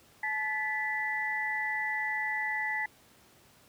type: tone cluster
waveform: sine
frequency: 861 / 1740 / 1980 Hz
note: A5 / A6 / B6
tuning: -38 / -20 / +4 cents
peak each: -36 / -37 / -31 dBFS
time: 0.23-2.86 s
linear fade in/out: 5 ms
effects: pink hiss -60 dBFS RMS until 3.68 s + high-pass 80 Hz 12 dB/octave